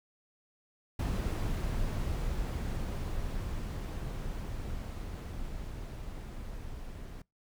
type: noise with level ramp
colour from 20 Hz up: brown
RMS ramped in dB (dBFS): -31 to -43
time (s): 0.99-7.22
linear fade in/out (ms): 5
effects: noise-tail reverb RT60 0.2 s tail -25 dB re dry